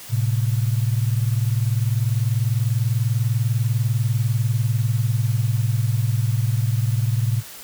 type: tone pair together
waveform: sine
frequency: 110 / 130.15 Hz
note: A2 / C3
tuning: 0 / -9 cents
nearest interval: minor third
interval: 291 cents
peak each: -19 / -22 dBFS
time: 0.09-7.43 s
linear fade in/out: 50 ms
effects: white hiss -39 dBFS RMS until 7.63 s